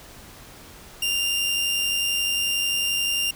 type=tone with amplitude modulation; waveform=sawtooth; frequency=2794 Hz; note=F7; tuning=in tune; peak=-17 dBFS; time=1.02-3.31 s; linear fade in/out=5 ms; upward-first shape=sine; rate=91.3 Hz; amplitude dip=30%; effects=pink hiss -45 dBFS RMS until 3.35 s